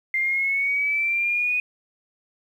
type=linear sweep; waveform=sine; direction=up; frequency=2093 to 2489 Hz; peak=-20 dBFS; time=0.14-1.6 s; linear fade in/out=2 ms; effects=9-bit